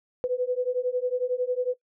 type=beating tone pair; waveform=sine; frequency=493.9 / 504.9 Hz; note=B4 / B4; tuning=0 / +38 cents; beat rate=11 Hz; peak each=-27 dBFS; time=0.24-1.74 s; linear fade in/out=0 ms; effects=noise-tail reverb RT60 0.1 s tail -18 dB re dry